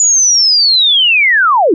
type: linear sweep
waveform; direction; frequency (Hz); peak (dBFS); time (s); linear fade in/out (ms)
sine; down; 6980 to 282.9; -6; 0-1.74; 2
effects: none